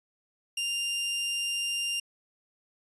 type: tone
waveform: sawtooth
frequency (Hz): 2794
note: F7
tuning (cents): 0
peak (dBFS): -25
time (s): 0.57-2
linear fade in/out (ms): 5
effects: resampled to 24000 Hz

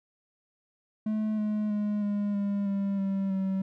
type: tone with pitch steps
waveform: triangle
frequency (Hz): 215.4 / 211.8 / 208.3 / 204.8 / 201.4 / 198.09 / 194.8 / 191.57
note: A3 / G#3 / G#3 / G#3 / G3 / G3 / G3 / G3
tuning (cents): -37 / +34 / +5 / -24 / +47 / +18 / -11 / -40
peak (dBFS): -24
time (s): 1.06-3.62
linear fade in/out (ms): 5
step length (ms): 320
effects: none

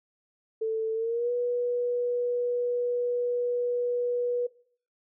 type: tone with pitch glide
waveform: sine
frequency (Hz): 443.6 to 486.6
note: A4 to B4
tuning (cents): +14 to -26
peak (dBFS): -25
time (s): 0.61-4.47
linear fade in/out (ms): 10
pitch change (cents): +160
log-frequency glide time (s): 0.94-1.31
effects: noise-tail reverb RT60 0.5 s tail -19 dB re dry

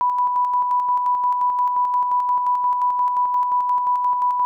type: tone with tremolo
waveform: sine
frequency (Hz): 987.8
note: B5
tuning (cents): 0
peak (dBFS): -15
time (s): 0.01-4.45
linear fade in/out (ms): 0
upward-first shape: square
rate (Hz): 5.7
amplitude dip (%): 35
effects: none

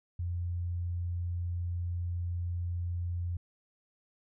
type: tone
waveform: sine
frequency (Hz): 87.31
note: F2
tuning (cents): 0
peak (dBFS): -31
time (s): 0.19-3.37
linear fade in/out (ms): 5
effects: none

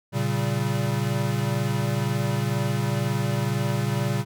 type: chord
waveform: square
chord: G diminished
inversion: first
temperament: equal with one note detuned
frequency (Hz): 116.54 / 138.59 / 193.3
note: Bb2 / Db3 / G3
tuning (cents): 0 / 0 / -24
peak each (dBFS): -27 / -27 / -30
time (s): 0.12-4.25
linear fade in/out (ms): 50
effects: none

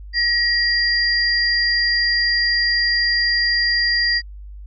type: tone pair together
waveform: sine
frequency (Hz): 1900 / 4788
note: A#6 / D8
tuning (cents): +33 / +33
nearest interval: octave + major third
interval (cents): 1600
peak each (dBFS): -18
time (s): 0.13-4.22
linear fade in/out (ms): 50
effects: added 50 Hz sine -33 dBFS peak until 4.66 s

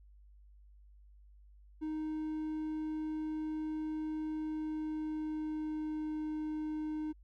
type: tone with pitch glide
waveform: triangle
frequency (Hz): 310.6 to 307.9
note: D#4 to D#4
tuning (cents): -3 to -18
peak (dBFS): -33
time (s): 1.81-7.13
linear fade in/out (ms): 20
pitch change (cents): -15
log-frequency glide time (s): 4.34-6.2
effects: added 50 Hz sine -56 dBFS peak until 7.23 s

